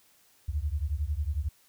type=beating tone pair; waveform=sine; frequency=69.3 / 80.3 Hz; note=C#2 / E2; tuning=0 / -45 cents; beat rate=11 Hz; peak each=-30 / -31 dBFS; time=0.48-1.49 s; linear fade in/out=10 ms; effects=white hiss -63 dBFS RMS until 1.68 s